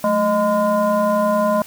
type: tone with frequency modulation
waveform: sine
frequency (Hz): 620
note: D#5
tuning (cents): -6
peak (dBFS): -14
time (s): 0.04-1.62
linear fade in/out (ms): 2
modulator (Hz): 403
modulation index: 1.1
effects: white hiss -40 dBFS RMS until 1.66 s